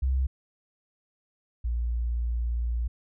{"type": "tone pair in turn", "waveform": "sine", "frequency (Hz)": [65.41, 58.73], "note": ["C2", "A#1"], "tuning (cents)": [0, 14], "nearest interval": "major second", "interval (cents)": 186, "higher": "first", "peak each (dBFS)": [-22, -25], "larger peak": "first", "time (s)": [[0.02, 0.27], [1.64, 2.88]], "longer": "second", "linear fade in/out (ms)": 10, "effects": []}